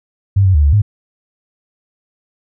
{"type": "tone with pitch steps", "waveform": "sine", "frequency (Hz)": [98.4, 94.3, 73.9, 71.7, 104], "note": ["G2", "F#2", "D2", "D2", "G#2"], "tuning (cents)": [7, 33, 11, -41, 3], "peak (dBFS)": -7, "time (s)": [0.36, 0.82], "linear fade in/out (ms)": 10, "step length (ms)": 92, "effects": []}